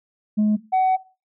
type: tone pair in turn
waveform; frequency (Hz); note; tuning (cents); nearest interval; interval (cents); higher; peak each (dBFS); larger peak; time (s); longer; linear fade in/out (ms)
sine; 211.8 / 751.1; G#3 / F#5; +34 / +26; octave + minor seventh; 2192; second; -13; neither; 0.37-0.57 / 0.72-0.97; second; 20
effects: noise-tail reverb RT60 0.3 s tail -19 dB re dry + tanh soft clip ceiling -14 dBFS